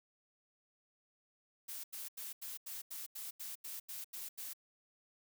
blue noise bursts, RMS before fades -45 dBFS, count 12, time 1.68-4.535 s, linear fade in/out 10 ms, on 160 ms, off 85 ms, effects none

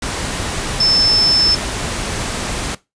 sine tone in noise, 5274 Hz, E8, in tune, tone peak -11 dBFS, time 0.8-1.55 s, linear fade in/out 5 ms, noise pink, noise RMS -22 dBFS, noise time 0.02-2.75 s, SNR +8 dB, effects noise-tail reverb RT60 0.2 s tail -18 dB re dry + resampled to 22050 Hz

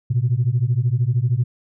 sine beating tone pair, 115.5 / 128.5 Hz, A#2 / C3, -16 / -31 cents, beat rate 13 Hz, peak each -18 dBFS, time 0.1-1.44 s, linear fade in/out 10 ms, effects tanh soft clip ceiling -10 dBFS

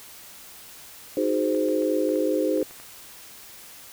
sine chord, Ab dominant seventh, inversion second, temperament equal with one note detuned, 311.1 / 370 / 415.3 / 518.4 Hz, Eb4 / Gb4 / Ab4 / C5, 0 / 0 / 0 / -16 cents, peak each -25 / -29 / -27 / -25 dBFS, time 1.17-2.63 s, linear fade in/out 2 ms
clicks, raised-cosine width 0.5 ms, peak -30 dBFS, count 9, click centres 1.549 / 1.686 / 1.822 / 2.091 / 2.158 / 2.575 / 2.616 / 2.71 / 2.8 s
effects white hiss -45 dBFS RMS until 3.92 s

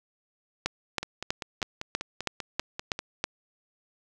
two click trains, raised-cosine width 0.2 ms, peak -9 / -16 dBFS, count 9 / 11, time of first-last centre 0.66-3.241 / 1.03-2.991 s, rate 3.1 / 5.1 Hz, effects none

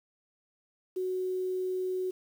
sine tone with quantisation, 370 Hz, F#4, in tune, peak -29 dBFS, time 0.96-2.11 s, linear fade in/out 10 ms, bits 9, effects none

